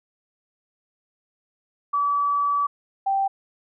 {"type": "tone pair in turn", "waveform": "sine", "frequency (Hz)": [1148, 782.3], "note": ["D6", "G5"], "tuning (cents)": [-40, -4], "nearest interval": "perfect fifth", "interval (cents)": 664, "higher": "first", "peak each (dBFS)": -19, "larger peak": "neither", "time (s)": [[1.93, 2.67], [3.06, 3.28]], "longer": "first", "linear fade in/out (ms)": 10, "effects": []}